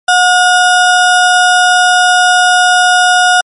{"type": "ring-modulated tone", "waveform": "square", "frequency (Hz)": 1084, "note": "C#6", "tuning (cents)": -39, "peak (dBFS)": -3, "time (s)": [0.08, 3.41], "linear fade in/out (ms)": 5, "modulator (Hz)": 358, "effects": ["MP3 48 kbps"]}